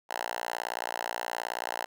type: tone with high-pass filter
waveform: 5% pulse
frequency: 58.8 Hz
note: A#1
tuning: 16 cents sharp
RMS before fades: -35 dBFS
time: 0.09-1.86 s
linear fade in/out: 20 ms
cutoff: 890 Hz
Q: 2.4
effects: none